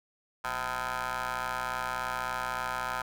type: ring-modulated tone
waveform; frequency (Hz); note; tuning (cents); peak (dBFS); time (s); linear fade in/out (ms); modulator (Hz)
15% pulse; 123.47; B2; 0; -22; 0.44-3.02; 5; 1140
effects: none